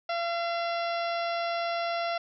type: harmonic tone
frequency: 682 Hz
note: F5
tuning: 41 cents flat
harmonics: 1 / 2 / 3 / 4 / 5 / 6 / 7 / 8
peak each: -29 / -35 / -39 / -41 / -43 / -45 / -46 / -47 dBFS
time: 0.09-2.18 s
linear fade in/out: 5 ms
effects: none